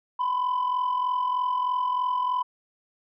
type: tone pair together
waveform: sine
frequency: 995.8 / 1039 Hz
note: B5 / C6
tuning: +14 / -12 cents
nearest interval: minor second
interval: 74 cents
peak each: -22 / -28 dBFS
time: 0.19-2.43 s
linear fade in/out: 10 ms
effects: tanh soft clip ceiling -20 dBFS